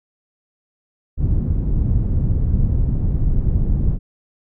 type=low-pass noise; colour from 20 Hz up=pink; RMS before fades=-17 dBFS; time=1.17-3.99 s; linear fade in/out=50 ms; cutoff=140 Hz; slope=12 dB/octave; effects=none